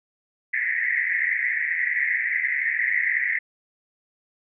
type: band-pass noise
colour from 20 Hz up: white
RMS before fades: -24 dBFS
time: 0.53-3.39 s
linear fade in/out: 10 ms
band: 1800 to 2100 Hz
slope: 96 dB/octave
effects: none